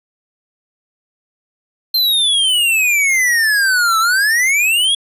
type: exponential two-way sweep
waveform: square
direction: down then up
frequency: 4186 to 1300 to 3387 Hz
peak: -12 dBFS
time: 1.94-4.95 s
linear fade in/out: 5 ms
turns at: 3.99 s
effects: resampled to 32000 Hz